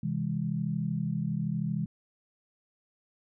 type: chord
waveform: sine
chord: C augmented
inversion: none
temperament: just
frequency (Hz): 130.81 / 163.52 / 204.4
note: C3 / E3 / G#3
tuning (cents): 0 / -14 / -27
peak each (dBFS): -34 / -31 / -33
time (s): 0.03-1.86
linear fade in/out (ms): 5
effects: none